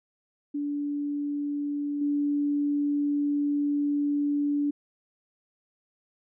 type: tone with level steps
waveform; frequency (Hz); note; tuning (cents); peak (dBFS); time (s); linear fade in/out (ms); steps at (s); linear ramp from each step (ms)
sine; 289.4; D4; -25; -27 / -23; 0.54-4.71; 10; 2.01; 5
effects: none